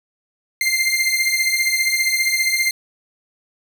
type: beating tone pair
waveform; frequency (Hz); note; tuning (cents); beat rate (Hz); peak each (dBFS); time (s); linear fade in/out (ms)
sawtooth; 2089 / 2104; C7 / C7; -3 / +9; 15; -16; 0.61-2.71; 2
effects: none